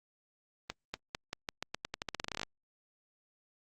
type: accelerating click train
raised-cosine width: 0.2 ms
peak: -18 dBFS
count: 21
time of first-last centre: 0.7-2.432 s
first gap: 240 ms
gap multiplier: 0.87
effects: Opus 32 kbps